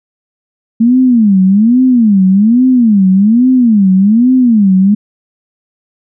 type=tone with vibrato; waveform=sine; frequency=220 Hz; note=A3; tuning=in tune; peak=-4 dBFS; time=0.8-4.95 s; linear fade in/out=10 ms; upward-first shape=sine; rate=1.2 Hz; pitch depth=280 cents each way; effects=none